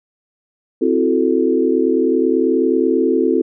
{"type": "chord", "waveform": "sine", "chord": "F# half-diminished seventh", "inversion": "second", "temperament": "equal", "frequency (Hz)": [261.6, 329.6, 370, 440], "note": ["C4", "E4", "F#4", "A4"], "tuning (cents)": [0, 0, 0, 0], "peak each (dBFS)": -18, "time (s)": [0.81, 3.42], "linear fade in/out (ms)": 10, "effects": []}